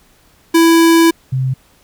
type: tone pair in turn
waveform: square / sine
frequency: 331.1 / 130.83 Hz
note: E4 / C3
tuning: +8 / 0 cents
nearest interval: octave + major third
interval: 1608 cents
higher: first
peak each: -7 / -13 dBFS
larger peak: first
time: 0.54-1.11 / 1.32-1.54 s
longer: first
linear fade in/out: 10 ms
effects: pink hiss -51 dBFS RMS until 1.83 s